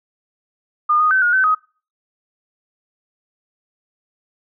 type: tone with pitch steps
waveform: sine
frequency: 1215 / 1239 / 1531 / 1436 / 1529 / 1258 Hz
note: D#6 / D#6 / G6 / F6 / G6 / D#6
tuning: -42 / -8 / -41 / +48 / -44 / +19 cents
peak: -12 dBFS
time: 0.89-1.55 s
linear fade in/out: 10 ms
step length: 110 ms
effects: noise-tail reverb RT60 0.4 s tail -24 dB re dry